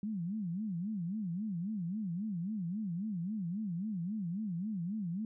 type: tone with vibrato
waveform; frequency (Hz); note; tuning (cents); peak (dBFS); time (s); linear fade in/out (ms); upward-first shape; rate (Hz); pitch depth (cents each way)
sine; 191.7; G3; -38; -34; 0.03-5.25; 2; sine; 3.7; 250
effects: none